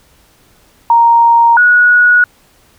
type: tone pair in turn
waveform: sine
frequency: 932.3 / 1459.6 Hz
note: A#5 / F#6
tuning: 0 / -24 cents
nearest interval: minor sixth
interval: 776 cents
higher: second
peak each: -4 dBFS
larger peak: neither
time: 0.9-1.57 / 1.57-2.24 s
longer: neither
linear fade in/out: 2 ms
effects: pink hiss -49 dBFS RMS until 2.78 s